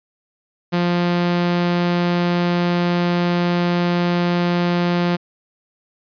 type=tone; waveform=sawtooth; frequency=174.9 Hz; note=F3; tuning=3 cents sharp; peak=-12 dBFS; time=0.72-5.17 s; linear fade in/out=20 ms; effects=resampled to 11025 Hz